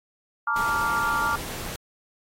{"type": "chord", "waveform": "sine", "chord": "Bb major seventh", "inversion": "third", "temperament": "just", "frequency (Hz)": [874.1, 932.3, 1165.4, 1398.5], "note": ["A5", "Bb5", "D6", "F6"], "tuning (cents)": [-12, 0, -14, 2], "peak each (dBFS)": [-31, -31, -26, -25], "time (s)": [0.47, 1.36], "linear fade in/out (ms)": 5}
{"type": "noise", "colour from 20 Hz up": "pink", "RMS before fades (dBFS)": -35, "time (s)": [0.56, 1.76], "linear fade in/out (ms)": 2}
{"effects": ["AAC 48 kbps"]}